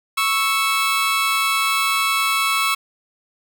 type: tone pair together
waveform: 20% pulse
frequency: 1106 / 1315.3 Hz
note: C#6 / E6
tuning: -4 / -4 cents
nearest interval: minor third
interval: 300 cents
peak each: -15 dBFS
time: 0.17-2.75 s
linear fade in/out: 10 ms
effects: none